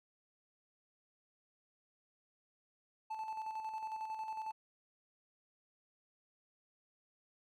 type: tone with tremolo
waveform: triangle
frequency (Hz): 876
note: A5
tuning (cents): -8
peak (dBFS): -36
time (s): 3.1-4.52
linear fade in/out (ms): 10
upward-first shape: square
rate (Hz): 11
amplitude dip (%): 45
effects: none